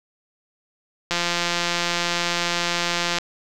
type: click train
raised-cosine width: 0.2 ms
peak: -5 dBFS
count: 360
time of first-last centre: 1.11-3.185 s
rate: 173 Hz
effects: none